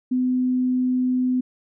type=tone; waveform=sine; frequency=253.2 Hz; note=B3; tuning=43 cents sharp; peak=-18 dBFS; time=0.11-1.41 s; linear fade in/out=10 ms; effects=none